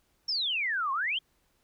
sine exponential two-way sweep, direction down then up, 5570 to 1040 to 3305 Hz, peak -27 dBFS, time 0.28-1.19 s, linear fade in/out 10 ms, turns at 0.92 s, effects pink hiss -71 dBFS RMS until 1.63 s

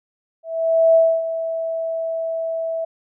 sine tone with ADSR envelope, 655 Hz, E5, 11 cents flat, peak -9 dBFS, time 0.43-2.85 s, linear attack 520 ms, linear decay 270 ms, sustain -12 dB, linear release 8 ms, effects none

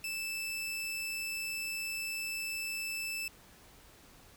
sawtooth tone, 2637 Hz, E7, in tune, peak -32 dBFS, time 0.04-3.28 s, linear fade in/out 2 ms, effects pink hiss -58 dBFS RMS until 4.36 s

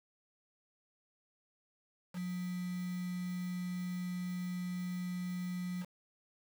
sine tone with quantisation, 179.8 Hz, F#3, 49 cents flat, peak -36 dBFS, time 2.13-5.86 s, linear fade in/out 50 ms, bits 8, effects none

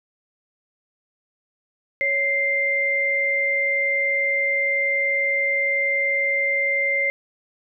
sine tone pair together, 555 / 2093 Hz, C#5 / C7, +2 / 0 cents, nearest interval octave + major seventh, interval 2298 cents, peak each -27 / -19 dBFS, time 2.01-7.1 s, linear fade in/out 0 ms, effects none

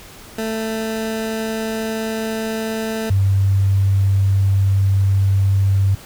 20% pulse / sine tone pair in turn, 221.5 / 97.7 Hz, A3 / G2, +12 / -5 cents, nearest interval octave + major second, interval 1417 cents, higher first, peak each -16 / -12 dBFS, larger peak second, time 0.38-3.1 / 3.1-5.95 s, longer second, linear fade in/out 5 ms, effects pink hiss -40 dBFS RMS until 6.05 s

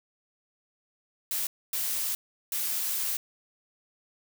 blue noise bursts at uneven times, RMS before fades -30 dBFS, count 3, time 1.31-1.47 / 1.73-2.15 / 2.52-3.17 s, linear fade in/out 2 ms, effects none

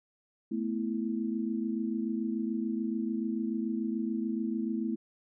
sine chord, A suspended second, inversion none, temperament equal, 220 / 246.9 / 329.6 Hz, A3 / B3 / E4, 0 / 0 / 0 cents, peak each -32 / -35 / -35 dBFS, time 0.51-4.96 s, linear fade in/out 10 ms, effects none

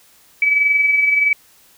sine tone with amplitude modulation, 2291 Hz, D7, 44 cents flat, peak -10 dBFS, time 0.42-1.33 s, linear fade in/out 2 ms, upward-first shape sine, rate 21.4 Hz, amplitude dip 45%, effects white hiss -51 dBFS RMS until 1.77 s

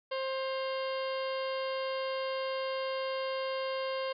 harmonic tone with a mistuned harmonic, 529 Hz, C5, 19 cents sharp, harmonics 1 / 2 / 3 / 4 / 5 / 6 / 7 / 8 / 9, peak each -33 / -39 / -46 / -46 / -46 / -47 / -53 / -51 / -50 dBFS, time 0.11-4.13 s, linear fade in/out 10 ms, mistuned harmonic 5, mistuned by +87 cents, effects none

